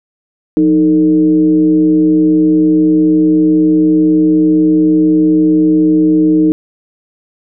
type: tone with frequency modulation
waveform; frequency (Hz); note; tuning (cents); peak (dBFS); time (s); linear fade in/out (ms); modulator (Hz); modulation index
sine; 311.1; D#4; 0; -6; 0.57-6.52; 0; 136; 0.51
effects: none